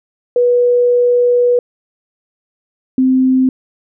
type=tone pair in turn; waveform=sine; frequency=487.6 / 259.5 Hz; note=B4 / C4; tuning=-22 / -14 cents; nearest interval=major seventh; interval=1092 cents; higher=first; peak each=-8 dBFS; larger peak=neither; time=0.36-1.59 / 2.98-3.49 s; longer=first; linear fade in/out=2 ms; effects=none